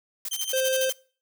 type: noise bursts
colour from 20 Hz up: blue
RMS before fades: -32 dBFS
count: 9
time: 0.25-0.926 s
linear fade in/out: 2 ms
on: 36 ms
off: 44 ms
type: tone with tremolo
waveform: 20% pulse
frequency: 3121 Hz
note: G7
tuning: 8 cents flat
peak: -22 dBFS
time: 0.31-0.92 s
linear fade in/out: 10 ms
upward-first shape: square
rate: 12 Hz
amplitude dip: 55%
type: tone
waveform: square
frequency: 523.3 Hz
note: C5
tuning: in tune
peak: -24 dBFS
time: 0.53-0.9 s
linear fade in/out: 5 ms
effects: noise-tail reverb RT60 0.4 s tail -23 dB re dry